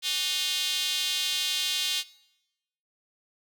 square tone with high-pass filter, 166.1 Hz, E3, 13 cents sharp, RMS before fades -28 dBFS, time 0.02-2.04 s, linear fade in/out 50 ms, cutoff 3400 Hz, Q 3.3, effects noise-tail reverb RT60 0.9 s tail -21 dB re dry

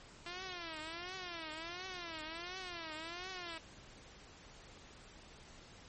5% pulse tone with vibrato, 341.5 Hz, F4, 39 cents flat, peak -32 dBFS, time 0.26-3.58 s, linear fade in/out 2 ms, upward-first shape triangle, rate 1.4 Hz, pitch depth 190 cents each way, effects pink hiss -57 dBFS RMS until 5.88 s + MP3 32 kbps

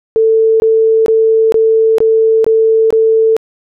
sine tone bursts, 445 Hz, A4, 20 cents sharp, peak -6 dBFS, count 7, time 0.16-3.366 s, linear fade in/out 0 ms, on 440 ms, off 21 ms, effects none

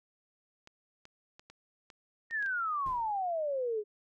clicks, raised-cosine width 0.2 ms, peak -34 dBFS, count 8, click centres 0.674 / 1.054 / 1.395 / 1.5 / 1.902 / 2.31 / 2.426 / 2.462 s
sine exponential sweep, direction down, 1867 to 407.8 Hz, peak -30 dBFS, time 2.3-3.84 s, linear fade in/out 50 ms
brown noise with exponential decay, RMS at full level -44 dBFS, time 2.86-3.28 s, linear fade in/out 1 ms, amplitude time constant 90 ms
effects none

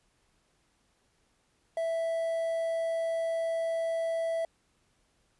triangle tone with quantisation, 659.3 Hz, E5, in tune, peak -26 dBFS, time 1.77-4.45 s, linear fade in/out 2 ms, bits 9, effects pink hiss -71 dBFS RMS until 5.39 s + resampled to 24000 Hz

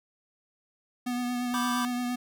square tone with vibrato, 245.6 Hz, B3, 9 cents flat, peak -29 dBFS, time 1.06-2.16 s, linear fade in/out 10 ms, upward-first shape triangle, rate 8.7 Hz, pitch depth 23 cents each way
square chord, G major, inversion first, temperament equal, 987.8 / 1174.7 / 1568 Hz, B5 / D6 / G6, 0 / 0 / 0 cents, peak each -35 / -32 / -37 dBFS, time 1.54-1.85 s, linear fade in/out 0 ms
effects none

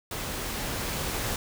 pink noise with level ramp, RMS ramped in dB -34 to -30 dBFS, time 0.11-1.36 s, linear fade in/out 2 ms, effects none

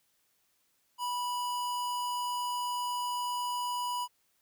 square tone, 981 Hz, B5, 12 cents flat, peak -32 dBFS, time 0.98-4.08 s, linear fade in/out 50 ms, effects white hiss -73 dBFS RMS until 4.41 s

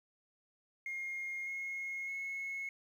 sine tone with pitch steps, 2135 / 2159 / 2182 Hz, C7 / C#7 / C#7, +34 / -46 / -28 cents, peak -36 dBFS, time 0.86-2.69 s, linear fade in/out 2 ms, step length 610 ms, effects tanh soft clip ceiling -35 dBFS + 11-bit

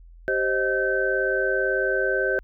sine tone cluster, 388.7 / 527 / 625 / 1542 Hz, G4 / C5 / D#5 / G6, -15 / +12 / +8 / -29 cents, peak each -26 / -26 / -29 / -24 dBFS, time 0.28-2.39 s, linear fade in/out 0 ms, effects added 42 Hz sine -44 dBFS peak until 2.43 s

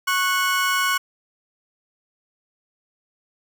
30% pulse tone pair together, 1100.1 / 1480 Hz, C#6 / F#6, -14 / 0 cents, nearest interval perfect fourth, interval 514 cents, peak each -19 dBFS, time 0.07-0.98 s, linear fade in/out 10 ms, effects none

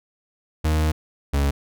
40% pulse tone pair in turn, 77.78 / 70.51 Hz, D#2 / C#2, 0 / +30 cents, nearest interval major second, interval 170 cents, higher first, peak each -17 dBFS, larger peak neither, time 0.64-0.92 / 1.33-1.51 s, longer first, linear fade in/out 10 ms, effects none

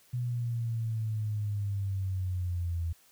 sine linear sweep, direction down, 123.47 to 82.41 Hz, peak -29 dBFS, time 0.13-2.93 s, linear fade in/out 10 ms, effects white hiss -62 dBFS RMS until 3.11 s

